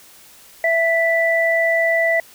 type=tone pair together; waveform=sine; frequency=663.6 / 1975.5 Hz; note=E5 / B6; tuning=+11 / 0 cents; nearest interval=octave + perfect fifth; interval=1889 cents; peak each=-17 dBFS; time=0.64-2.2 s; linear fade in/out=2 ms; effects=white hiss -46 dBFS RMS until 2.34 s